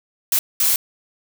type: noise bursts at uneven times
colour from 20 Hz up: blue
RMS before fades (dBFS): -17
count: 2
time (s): 0.32-0.39 / 0.6-0.76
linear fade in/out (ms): 2
effects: none